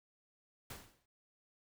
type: noise with exponential decay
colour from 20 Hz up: pink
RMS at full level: -44 dBFS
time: 0.7-1.06 s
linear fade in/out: 5 ms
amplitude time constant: 77 ms
effects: none